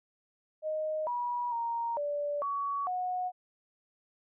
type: tone with pitch steps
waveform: sine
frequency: 621 / 968 / 932 / 582 / 1125 / 730 Hz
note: D#5 / B5 / A#5 / D5 / C#6 / F#5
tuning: -3 / -35 / -1 / -16 / +25 / -24 cents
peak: -30 dBFS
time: 0.62-3.32 s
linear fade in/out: 50 ms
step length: 450 ms
effects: none